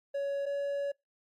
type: tone pair in turn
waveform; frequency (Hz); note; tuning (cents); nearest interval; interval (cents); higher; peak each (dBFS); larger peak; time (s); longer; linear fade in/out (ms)
triangle; 560 / 564.5; C#5 / C#5; +18 / +31; unison; 13; second; -28; neither; 0.14-0.46 / 0.46-0.92; second; 10
effects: noise-tail reverb RT60 0.2 s tail -26 dB re dry + MP3 64 kbps